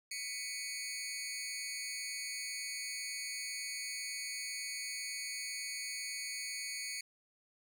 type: tone with amplitude modulation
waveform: 15% pulse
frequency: 2236 Hz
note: C#7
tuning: 14 cents sharp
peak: -28 dBFS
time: 0.11-7.01 s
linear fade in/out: 5 ms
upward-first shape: sine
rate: 238 Hz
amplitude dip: 95%
effects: none